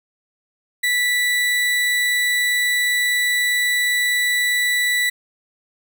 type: tone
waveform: 35% pulse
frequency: 1967 Hz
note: B6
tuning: 7 cents flat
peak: -15 dBFS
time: 0.83-5.1 s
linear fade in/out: 10 ms
effects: none